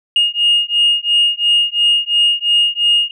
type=beating tone pair; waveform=sine; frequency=2849 / 2851.9 Hz; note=F7 / F7; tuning=+34 / +36 cents; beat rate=2.9 Hz; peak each=-13 dBFS; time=0.16-3.11 s; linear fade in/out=2 ms; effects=tanh soft clip ceiling -5 dBFS